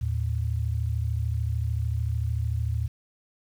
sine tone pair together, 78.56 / 112 Hz, D#2 / A2, +17 / +31 cents, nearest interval tritone, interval 614 cents, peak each -27 dBFS, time 0.01-2.88 s, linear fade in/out 10 ms, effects 9-bit

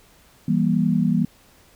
sine chord, E diminished, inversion none, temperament equal with one note detuned, 164.81 / 196 / 237.8 Hz, E3 / G3 / Bb3, 0 / 0 / +35 cents, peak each -21 dBFS, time 0.48-1.25 s, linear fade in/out 5 ms, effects pink hiss -54 dBFS RMS until 1.75 s

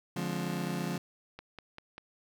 35% pulse chord, D half-diminished seventh, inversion none, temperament just, 146.83 / 176.2 / 211.4 / 264.3 Hz, D3 / F3 / Ab3 / C4, 0 / +16 / +31 / +18 cents, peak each -37 / -33 / -38 / -39 dBFS, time 0.16-0.98 s, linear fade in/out 5 ms
click train, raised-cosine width 0.3 ms, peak -28 dBFS, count 4, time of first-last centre 1.39-1.981 s, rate 5.08 Hz
effects 11-bit

